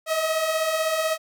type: beating tone pair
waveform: sawtooth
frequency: 624 / 640 Hz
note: D#5 / D#5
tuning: +5 / +49 cents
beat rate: 16 Hz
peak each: -25 / -19 dBFS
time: 0.06-1.18 s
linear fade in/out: 50 ms
effects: none